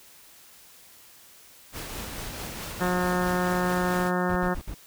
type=noise with tremolo; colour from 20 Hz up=pink; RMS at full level=-35 dBFS; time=1.72-4.12 s; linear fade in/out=50 ms; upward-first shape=triangle; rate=4.6 Hz; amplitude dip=30%
type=harmonic tone; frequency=180 Hz; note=F#3; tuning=47 cents flat; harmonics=1 / 2 / 3 / 4 / 5 / 6 / 7 / 8 / 9 / 10; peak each=-27 / -30 / -32 / -33 / -34 / -35 / -35 / -36 / -37 / -37 dBFS; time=2.8-4.55 s; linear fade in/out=20 ms
type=noise bursts; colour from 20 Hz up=brown; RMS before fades=-33 dBFS; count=4; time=4.29-4.744 s; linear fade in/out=5 ms; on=70 ms; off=58 ms
effects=white hiss -52 dBFS RMS until 4.86 s